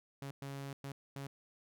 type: tone bursts at uneven times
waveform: sawtooth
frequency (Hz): 138.4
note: C#3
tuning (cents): -2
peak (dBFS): -38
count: 4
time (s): 0.22-0.31 / 0.42-0.73 / 0.84-0.92 / 1.16-1.27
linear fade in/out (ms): 2
effects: none